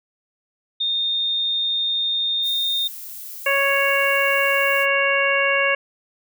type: tone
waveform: sine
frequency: 3656 Hz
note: A#7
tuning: 34 cents flat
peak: -19 dBFS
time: 0.8-2.88 s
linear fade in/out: 10 ms
type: noise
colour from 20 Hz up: violet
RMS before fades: -35 dBFS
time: 2.42-4.87 s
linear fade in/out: 50 ms
type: harmonic tone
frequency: 554.4 Hz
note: C#5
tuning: in tune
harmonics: 1 / 2 / 3 / 4 / 5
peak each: -22 / -25 / -22 / -22 / -23 dBFS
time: 3.46-5.75 s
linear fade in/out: 5 ms
effects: none